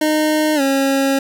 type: tone with pitch glide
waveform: 25% pulse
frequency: 307.6 to 272.5 Hz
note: D#4 to C#4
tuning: -20 to -29 cents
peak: -10 dBFS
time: 0.01-1.19 s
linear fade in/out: 5 ms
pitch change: -209 cents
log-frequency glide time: 0.55-0.61 s
effects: none